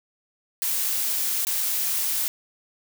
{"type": "noise with dropouts", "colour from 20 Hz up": "blue", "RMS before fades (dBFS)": -25, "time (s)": [0.62, 2.28], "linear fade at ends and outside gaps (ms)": 0, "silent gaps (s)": [1.45, 1.469], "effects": []}